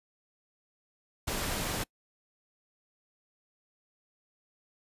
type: noise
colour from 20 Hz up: pink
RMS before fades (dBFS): -33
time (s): 1.27-1.84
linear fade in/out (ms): 10
effects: noise-tail reverb RT60 0.1 s tail -26 dB re dry + resampled to 32000 Hz